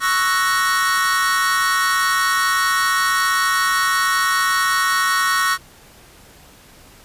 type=chord; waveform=45% pulse; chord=F# dominant seventh; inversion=second; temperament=equal; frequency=1108.7 / 1318.5 / 1480 / 1864.7 Hz; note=C#6 / E6 / F#6 / A#6; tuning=0 / 0 / 0 / 0 cents; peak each=-20 / -23 / -22 / -21 dBFS; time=0-5.58 s; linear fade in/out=50 ms; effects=pink hiss -46 dBFS RMS until 7.04 s + resampled to 32000 Hz